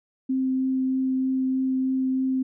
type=tone with vibrato; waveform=sine; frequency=261.6 Hz; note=C4; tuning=in tune; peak=-21 dBFS; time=0.29-2.43 s; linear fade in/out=10 ms; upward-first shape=triangle; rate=3.2 Hz; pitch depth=8 cents each way; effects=none